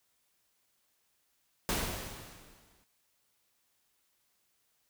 pink noise with exponential decay, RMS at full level -30 dBFS, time 1.69-2.84 s, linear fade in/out 0 ms, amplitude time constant 250 ms, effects white hiss -75 dBFS RMS until 4.89 s

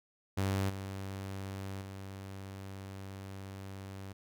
sawtooth tone with level steps, 97 Hz, G2, 18 cents flat, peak -26 / -35 / -39 dBFS, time 0.37-4.13 s, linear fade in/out 10 ms, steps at 0.69 / 1.81 s, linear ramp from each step 10 ms, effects none

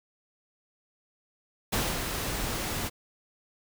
pink noise with ADSR envelope, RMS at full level -27 dBFS, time 1.72-2.9 s, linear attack 13 ms, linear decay 230 ms, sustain -5 dB, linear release 32 ms, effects none

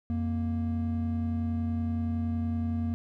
triangle tone pair together, 88.1 / 233.6 Hz, F2 / A#3, +16 / +4 cents, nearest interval octave + perfect fourth, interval 1688 cents, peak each -28 dBFS, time 0.1-2.94 s, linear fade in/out 0 ms, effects none

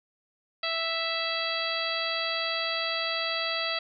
harmonic tone, 659.3 Hz, E5, in tune, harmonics 1 / 2 / 3 / 4 / 5 / 6 / 7, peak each -35 / -35 / -35 / -35 / -35 / -35 / -35 dBFS, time 0.63-3.79 s, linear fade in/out 5 ms, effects none

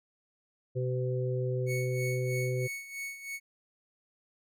harmonic tone, 126.7 Hz, B2, 45 cents sharp, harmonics 1 / 3 / 4, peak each -30 / -35 / -36 dBFS, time 0.75-2.68 s, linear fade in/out 20 ms
45% pulse tone with tremolo, 2217 Hz, C#7, in tune, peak -35 dBFS, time 1.66-3.4 s, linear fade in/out 50 ms, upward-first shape sine, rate 3.1 Hz, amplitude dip 70%
effects none

